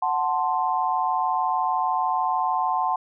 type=chord; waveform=sine; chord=F# diminished; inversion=none; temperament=equal; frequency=740 / 880 / 1046.5 Hz; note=F#5 / A5 / C6; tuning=0 / 0 / 0 cents; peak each=-25 dBFS; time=0.02-2.96 s; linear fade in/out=5 ms; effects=none